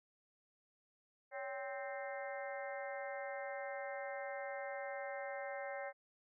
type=harmonic tone with a mistuned harmonic; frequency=261.6 Hz; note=C4; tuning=in tune; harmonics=2 / 3 / 4 / 5 / 6 / 7 / 8; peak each=-44 / -47 / -56 / -57 / -52 / -52 / -52 dBFS; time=1.31-5.93 s; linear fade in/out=50 ms; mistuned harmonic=2; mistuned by=+120 cents; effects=none